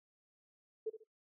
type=tone with echo; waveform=sine; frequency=440 Hz; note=A4; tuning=in tune; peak=-33 dBFS; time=0.86-0.9 s; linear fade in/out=10 ms; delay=70 ms; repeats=2; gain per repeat=-11 dB; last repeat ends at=1.04 s; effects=noise-tail reverb RT60 0.1 s tail -20 dB re dry